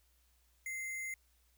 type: tone with sample-and-hold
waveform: sine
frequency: 2084 Hz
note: C7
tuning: 7 cents flat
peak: -38 dBFS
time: 0.66-1.14 s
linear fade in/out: 2 ms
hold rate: 8820 Hz
effects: added 60 Hz sine -70 dBFS peak until 1.57 s + white hiss -74 dBFS RMS until 1.57 s